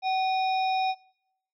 harmonic tone with a mistuned harmonic, 757 Hz, F#5, 39 cents sharp, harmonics 1 / 3 / 5 / 7, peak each -24 / -34 / -38 / -41 dBFS, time 0.02-0.95 s, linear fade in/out 50 ms, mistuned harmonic 3, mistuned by +130 cents, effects noise-tail reverb RT60 0.8 s tail -25 dB re dry

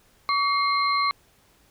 sine tone cluster, 1136 / 2143 / 4134 Hz, C#6 / C7 / C8, +42 / +41 / -22 cents, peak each -21 / -28 / -29 dBFS, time 0.29-1.11 s, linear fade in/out 0 ms, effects pink hiss -60 dBFS RMS until 1.7 s

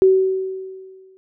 sine tone with exponential decay, 379 Hz, F#4, 42 cents sharp, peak -7 dBFS, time 0.02-1.17 s, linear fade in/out 0 ms, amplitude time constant 250 ms, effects none

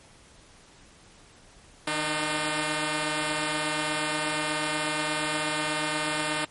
5% pulse tone pair together, 155.56 / 302.8 Hz, D#3 / D#4, 0 / -47 cents, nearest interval octave, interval 1153 cents, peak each -21 / -16 dBFS, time 1.87-6.45 s, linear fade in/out 5 ms, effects pink hiss -54 dBFS RMS until 6.5 s + MP3 48 kbps

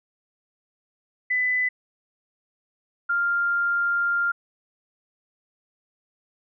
sine tone pair in turn, 2001 / 1397.2 Hz, B6 / F6, +22 / 0 cents, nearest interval tritone, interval 622 cents, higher first, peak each -20 dBFS, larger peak neither, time 1.3-1.69 / 3.09-4.32 s, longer second, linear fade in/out 10 ms, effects none

